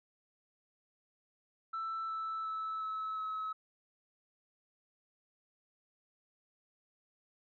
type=tone with pitch steps; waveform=sine; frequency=1327 / 1317.1 / 1307.2 / 1297.4 / 1287.7 Hz; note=E6 / E6 / E6 / E6 / E6; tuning=+11 / -2 / -15 / -28 / -41 cents; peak=-34 dBFS; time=1.73-3.53 s; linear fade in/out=10 ms; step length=360 ms; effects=tanh soft clip ceiling -33 dBFS